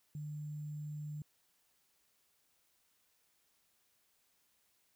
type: tone with sample-and-hold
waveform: sine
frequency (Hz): 150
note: D3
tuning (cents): +37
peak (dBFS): -40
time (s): 0.15-1.22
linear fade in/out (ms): 2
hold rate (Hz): 7350
effects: white hiss -75 dBFS RMS until 4.95 s